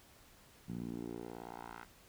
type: tone with band-pass filter sweep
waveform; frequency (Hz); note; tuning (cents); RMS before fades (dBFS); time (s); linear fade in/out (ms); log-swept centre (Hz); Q
10% pulse; 58.27; A#1; 0; -45; 0.68-1.85; 10; 170 to 1400; 1.9
effects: pink hiss -62 dBFS RMS until 2.08 s